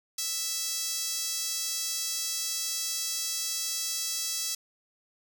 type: tone with high-pass filter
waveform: sawtooth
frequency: 659 Hz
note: E5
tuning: 1 cent flat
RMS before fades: -32 dBFS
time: 0.18-4.55 s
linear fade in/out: 5 ms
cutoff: 5500 Hz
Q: 1.7
effects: none